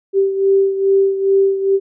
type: beating tone pair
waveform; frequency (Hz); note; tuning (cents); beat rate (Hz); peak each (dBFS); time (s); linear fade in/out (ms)
sine; 390 / 392.4; G4 / G4; -9 / +2; 2.4; -12 / -18; 0.13-1.8; 50
effects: none